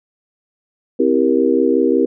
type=chord; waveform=sine; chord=C dominant seventh; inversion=none; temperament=just; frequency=261.6 / 327 / 392.4 / 470.9 Hz; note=C4 / E4 / G4 / Bb4; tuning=0 / -14 / +2 / +18 cents; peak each=-17 dBFS; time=0.99-2.06 s; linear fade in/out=10 ms; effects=none